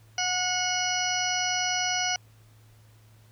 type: harmonic tone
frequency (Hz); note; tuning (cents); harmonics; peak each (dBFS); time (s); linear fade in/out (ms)
730; F#5; -24; 1 / 2 / 3 / 4 / 6 / 7 / 8; -31 / -33 / -33 / -32 / -38 / -33 / -31; 0.18-2.16; 2
effects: added 109 Hz sine -53 dBFS peak until 3.31 s + pink hiss -62 dBFS RMS until 3.31 s